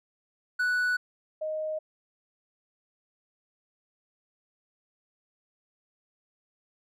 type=tone pair in turn; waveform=triangle / sine; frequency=1480 / 622.3 Hz; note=F#6 / D#5; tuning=0 / 0 cents; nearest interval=octave + minor third; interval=1500 cents; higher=first; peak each=-22 / -29 dBFS; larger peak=first; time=0.59-0.97 / 1.41-1.79 s; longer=neither; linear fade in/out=10 ms; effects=none